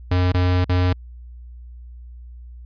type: tone with dropouts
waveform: square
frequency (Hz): 90.3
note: F#2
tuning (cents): -42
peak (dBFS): -16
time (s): 0.11-0.93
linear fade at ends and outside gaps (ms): 5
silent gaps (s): 0.321-0.342 / 0.645-0.693
effects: added 60 Hz sine -36 dBFS peak until 2.65 s + resampled to 11025 Hz